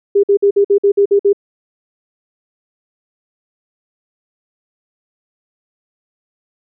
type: tone bursts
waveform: sine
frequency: 402.2 Hz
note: G4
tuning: 44 cents sharp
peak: -7 dBFS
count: 9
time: 0.15-1.331 s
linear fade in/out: 10 ms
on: 85 ms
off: 52 ms
effects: none